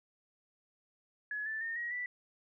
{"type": "tone with pitch steps", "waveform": "sine", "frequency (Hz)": [1695, 1759.8, 1827.2, 1897.1, 1969.7], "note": ["G#6", "A6", "A#6", "A#6", "B6"], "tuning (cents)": [35, 0, -35, 30, -5], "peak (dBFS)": -35, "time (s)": [1.31, 2.06], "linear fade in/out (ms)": 2, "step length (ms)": 150, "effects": []}